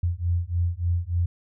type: beating tone pair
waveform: sine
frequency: 85.2 / 88.6 Hz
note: F2 / F2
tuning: -42 / +25 cents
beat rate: 3.4 Hz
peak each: -25 / -25 dBFS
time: 0.03-1.26 s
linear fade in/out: 5 ms
effects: none